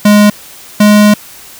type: tone pair in turn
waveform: square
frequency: 207.7 / 208.7 Hz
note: G#3 / G#3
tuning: 0 / +9 cents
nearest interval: unison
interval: 9 cents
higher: second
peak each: -3 dBFS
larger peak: neither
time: 0.05-0.3 / 0.8-1.14 s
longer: second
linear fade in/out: 5 ms
effects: white hiss -33 dBFS RMS until 1.59 s